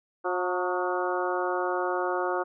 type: harmonic tone with a mistuned harmonic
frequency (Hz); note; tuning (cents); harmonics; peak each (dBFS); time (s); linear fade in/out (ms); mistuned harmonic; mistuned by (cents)
180; F#3; -47; 2 / 3 / 4 / 5 / 6 / 7 / 8; -30 / -32 / -33 / -34 / -35 / -35 / -36; 0.24-2.44; 20; 6; +58
effects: none